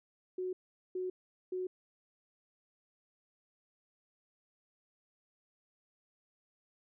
sine tone bursts, 368.3 Hz, F#4, 8 cents flat, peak -34 dBFS, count 3, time 0.38-1.67 s, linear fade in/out 5 ms, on 150 ms, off 420 ms, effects none

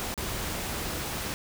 pink noise with dropouts, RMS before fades -33 dBFS, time 0-1.34 s, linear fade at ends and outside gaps 0 ms, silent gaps 0.141-0.177 s, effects none

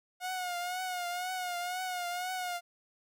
sawtooth tone with vibrato, 722 Hz, F#5, 43 cents flat, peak -30 dBFS, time 0.2-2.61 s, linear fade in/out 50 ms, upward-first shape triangle, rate 2 Hz, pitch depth 63 cents each way, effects none

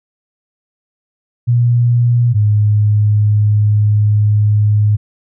sine tone pair in turn, 120 / 105.06 Hz, B2 / G#2, -49 / +20 cents, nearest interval major second, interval 231 cents, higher first, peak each -8 dBFS, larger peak neither, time 1.47-2.34 / 2.34-4.97 s, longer second, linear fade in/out 20 ms, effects none

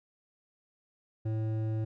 sine tone with hard clipping, 110 Hz, A2, in tune, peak -31 dBFS, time 1.25-1.85 s, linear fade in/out 10 ms, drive 10 dB, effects none

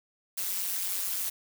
blue noise with amplitude modulation, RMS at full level -28 dBFS, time 0.37-1.3 s, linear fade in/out 10 ms, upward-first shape sine, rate 189 Hz, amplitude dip 85%, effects none

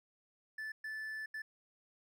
triangle tone bursts at uneven times, 1749 Hz, A6, 11 cents flat, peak -38 dBFS, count 3, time 0.58-0.72 / 0.84-1.26 / 1.34-1.42 s, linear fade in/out 5 ms, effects none

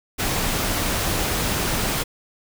pink noise, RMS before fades -23 dBFS, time 0.18-2.04 s, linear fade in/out 20 ms, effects none

